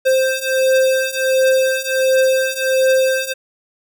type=beating tone pair; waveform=square; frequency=523.3 / 524.7 Hz; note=C5 / C5; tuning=0 / +5 cents; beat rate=1.4 Hz; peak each=-18 / -16 dBFS; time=0.05-3.34 s; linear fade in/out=20 ms; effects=none